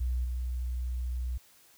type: tone with level steps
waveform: sine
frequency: 61.8 Hz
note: B1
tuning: 2 cents sharp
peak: -27 / -30 dBFS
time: 0-1.38 s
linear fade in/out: 10 ms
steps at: 0.24 s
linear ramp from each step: 10 ms
effects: white hiss -60 dBFS RMS until 1.77 s